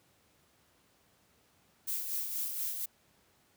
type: noise with tremolo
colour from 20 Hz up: violet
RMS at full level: -34 dBFS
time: 1.87-2.86 s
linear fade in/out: 10 ms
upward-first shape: sine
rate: 4.2 Hz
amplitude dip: 45%
effects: pink hiss -68 dBFS RMS until 3.56 s + high-pass 80 Hz 12 dB/octave